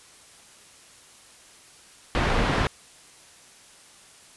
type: low-pass noise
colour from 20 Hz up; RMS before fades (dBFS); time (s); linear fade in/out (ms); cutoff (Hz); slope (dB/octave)
pink; -23; 2.15-2.67; 0; 2700; 12
effects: white hiss -51 dBFS RMS until 4.36 s + resampled to 24000 Hz